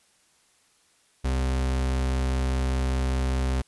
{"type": "tone", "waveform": "40% pulse", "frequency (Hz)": 65, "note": "C2", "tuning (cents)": -11, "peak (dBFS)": -22, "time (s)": [1.24, 3.62], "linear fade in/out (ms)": 10, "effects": ["white hiss -63 dBFS RMS until 3.67 s", "resampled to 24000 Hz"]}